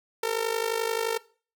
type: tone with amplitude modulation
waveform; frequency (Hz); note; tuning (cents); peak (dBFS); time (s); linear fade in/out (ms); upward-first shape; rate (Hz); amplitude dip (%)
sawtooth; 454.4; A#4; -44; -18; 0.23-1.18; 5; sine; 51.5; 75
effects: noise-tail reverb RT60 0.4 s tail -20 dB re dry